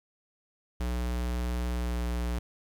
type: tone with pitch glide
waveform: square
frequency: 60.6 to 59.77 Hz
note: B1 to A#1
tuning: -32 to +44 cents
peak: -29 dBFS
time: 0.8-2.39 s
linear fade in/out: 5 ms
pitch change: -24 cents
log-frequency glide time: 1.66-2.01 s
effects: 10-bit